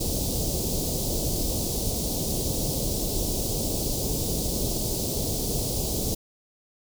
pink band-stop noise, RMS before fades -27 dBFS, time 0-6.15 s, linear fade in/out 10 ms, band 620 to 4300 Hz, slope 24 dB/octave, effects none

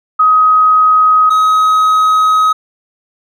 sine / triangle tone pair in turn, 1261 / 1267.5 Hz, D#6 / D#6, +23 / +32 cents, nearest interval unison, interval 9 cents, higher second, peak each -5 dBFS, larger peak neither, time 0.19-1.3 / 1.3-2.53 s, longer second, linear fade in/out 10 ms, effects none

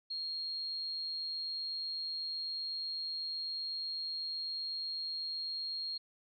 sine tone, 4253 Hz, C8, 27 cents sharp, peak -36 dBFS, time 0.1-5.98 s, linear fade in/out 10 ms, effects none

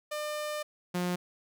sawtooth tone pair in turn, 600 / 178.38 Hz, D5 / F3, +37 / +37 cents, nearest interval octave + major sixth, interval 2100 cents, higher first, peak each -29 / -25 dBFS, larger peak second, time 0.11-0.63 / 0.94-1.16 s, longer first, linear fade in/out 10 ms, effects none

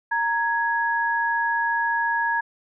sine tone pair together, 928.6 / 1667 Hz, A#5 / G#6, -7 / +6 cents, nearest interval minor seventh, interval 1013 cents, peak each -23 dBFS, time 0.11-2.41 s, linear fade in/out 10 ms, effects none

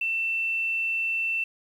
sine tone with quantisation, 2680 Hz, E7, 28 cents sharp, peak -24 dBFS, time 0.01-1.44 s, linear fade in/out 5 ms, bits 9, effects none

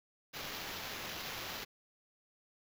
violet noise with sample-and-hold, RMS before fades -43 dBFS, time 0.33-1.65 s, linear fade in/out 20 ms, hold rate 8820 Hz, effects none

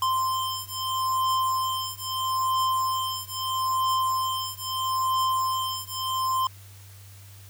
square beating tone pair, 1042 / 1042.77 Hz, C6 / C6, -7 / -6 cents, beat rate 0.77 Hz, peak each -28 dBFS, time 0.02-6.47 s, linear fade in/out 2 ms, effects added 98 Hz sine -45 dBFS peak until 7.49 s + white hiss -52 dBFS RMS until 7.49 s

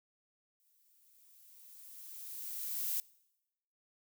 violet noise with exponential growth, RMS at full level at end -34 dBFS, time 0.6-3 s, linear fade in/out 0 ms, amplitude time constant 520 ms, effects noise-tail reverb RT60 0.9 s tail -23 dB re dry

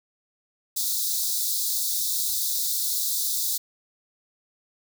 white high-pass noise, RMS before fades -26 dBFS, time 0.76-3.58 s, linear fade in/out 10 ms, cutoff 3600 Hz, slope 96 dB/octave, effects none

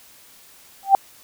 sine tone with exponential growth, 784 Hz, G5, in tune, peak -4 dBFS, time 0.83-0.95 s, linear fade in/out 1 ms, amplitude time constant 25 ms, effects white hiss -49 dBFS RMS until 1.23 s

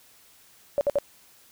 sine tone bursts, 571 Hz, D5, 49 cents flat, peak -19 dBFS, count 3, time 0.78-0.986 s, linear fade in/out 0 ms, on 30 ms, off 58 ms, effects white hiss -56 dBFS RMS until 1.51 s

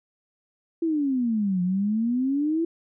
sine exponential two-way sweep, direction down then up, 338.5 to 176.5 to 338.5 Hz, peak -21 dBFS, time 0.82-2.65 s, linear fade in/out 5 ms, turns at 1.62 s, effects none

